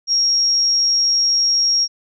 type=tone; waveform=sine; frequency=5588 Hz; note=F8; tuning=in tune; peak=-13 dBFS; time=0.07-1.88 s; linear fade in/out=50 ms; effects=none